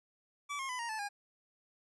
25% pulse tone with pitch steps, 1152 / 1074.9 / 1002.9 / 935.7 / 873.1 / 814.6 Hz, D6 / C6 / B5 / A#5 / A5 / G#5, -34 / +46 / +26 / +6 / -14 / -34 cents, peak -33 dBFS, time 0.49-1.09 s, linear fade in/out 20 ms, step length 100 ms, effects resampled to 24000 Hz

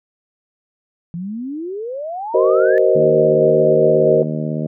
sine exponential sweep, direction up, 164.81 to 1772 Hz, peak -23 dBFS, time 1.14-2.78 s, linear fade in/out 0 ms
sine chord, C half-diminished seventh, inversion second, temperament equal with one note detuned, 378.4 / 466.2 / 523.3 / 622.3 Hz, Gb4 / Bb4 / C5 / Eb5, +39 / 0 / 0 / 0 cents, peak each -16 dBFS, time 2.34-4.23 s, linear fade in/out 5 ms
harmonic tone, 77.2 Hz, D#2, 13 cents flat, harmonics 2 / 3 / 4 / 5 / 6 / 7 / 8, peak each -22 / -24 / -29 / -32 / -33 / -32 / -30 dBFS, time 2.95-4.67 s, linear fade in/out 5 ms
effects none

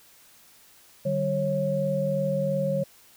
sine tone cluster, 149.2 / 192.1 / 547 Hz, D3 / G3 / C#5, +28 / -35 / -23 cents, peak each -29 / -30 / -25 dBFS, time 1.05-2.84 s, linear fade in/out 10 ms, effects white hiss -55 dBFS RMS until 3.16 s

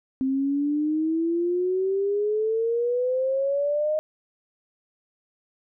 sine exponential sweep, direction up, 261.6 to 622.3 Hz, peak -21 dBFS, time 0.21-3.99 s, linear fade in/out 0 ms, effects none

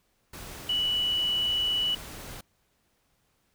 sine tone in noise, 2953 Hz, F#7, 4 cents flat, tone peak -24 dBFS, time 0.69-1.95 s, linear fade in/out 5 ms, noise pink, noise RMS -42 dBFS, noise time 0.33-2.41 s, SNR +15 dB, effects pink hiss -71 dBFS RMS until 3.54 s

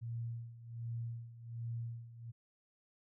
sine tone with tremolo, 116.6 Hz, A#2, 1 cent sharp, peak -37 dBFS, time 0.01-2.32 s, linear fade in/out 20 ms, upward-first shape sine, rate 1.3 Hz, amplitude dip 80%, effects none

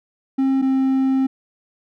triangle tone pair in turn, 267.6 / 265.4 Hz, C4 / C4, +39 / +25 cents, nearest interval unison, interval 14 cents, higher first, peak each -13 dBFS, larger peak neither, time 0.38-0.62 / 0.62-1.27 s, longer second, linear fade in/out 10 ms, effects none

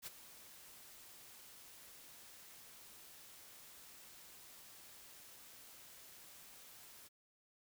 white noise with ADSR envelope, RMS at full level -45 dBFS, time 0.02-7.09 s, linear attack 47 ms, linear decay 20 ms, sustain -13 dB, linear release 25 ms, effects none

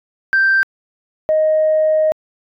sine tone pair in turn, 1568 / 623.6 Hz, G6 / D#5, 0 / +4 cents, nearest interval octave + major third, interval 1596 cents, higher first, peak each -9 / -10 dBFS, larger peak first, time 0.33-0.63 / 1.29-2.12 s, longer second, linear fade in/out 0 ms, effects tanh soft clip ceiling -7 dBFS

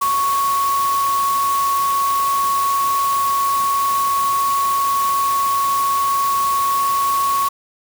sine tone in noise, 1108.7 Hz, C#6, in tune, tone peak -15 dBFS, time 0.01-7.49 s, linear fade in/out 10 ms, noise white, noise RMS -28 dBFS, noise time 0.01-7.49 s, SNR +10 dB, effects none

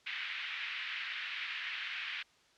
pink band-pass noise, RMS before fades -40 dBFS, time 0.06-2.23 s, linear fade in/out 10 ms, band 1800 to 3200 Hz, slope 24 dB/octave, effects white hiss -66 dBFS RMS until 2.57 s + low-pass 5000 Hz 12 dB/octave

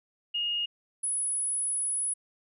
sine tone pair in turn, 2856 / 10178 Hz, F7 / D#9, +38 / +38 cents, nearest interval octave + minor seventh, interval 2200 cents, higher second, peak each -27 dBFS, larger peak neither, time 0.34-0.66 / 1.03-2.14 s, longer second, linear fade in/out 10 ms, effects none

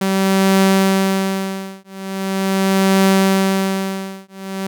sawtooth tone with tremolo, 192.6 Hz, G3, 30 cents flat, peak -6 dBFS, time 0.01-4.67 s, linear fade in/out 5 ms, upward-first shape triangle, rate 0.41 Hz, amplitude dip 100%, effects none

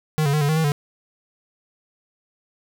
square tone with pitch steps, 154.9 / 141.2 / 152.2 / 143.4 / 156.9 / 160.3 / 145.2 Hz, D#3 / C#3 / D#3 / D3 / D#3 / E3 / D3, -7 / +32 / -38 / -41 / +15 / -48 / -19 cents, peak -18 dBFS, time 0.18-0.719 s, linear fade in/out 0 ms, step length 77 ms, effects none

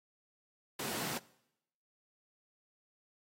pink high-pass noise, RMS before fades -39 dBFS, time 0.79-1.18 s, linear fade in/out 5 ms, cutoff 140 Hz, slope 24 dB/octave, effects noise-tail reverb RT60 0.8 s tail -21 dB re dry + AAC 48 kbps

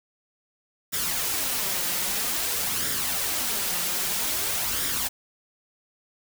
white noise with flanger, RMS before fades -27 dBFS, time 0.92-5.09 s, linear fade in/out 20 ms, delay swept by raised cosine 0.56 to 5.76 ms, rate 0.51 Hz, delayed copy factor +0.5, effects none

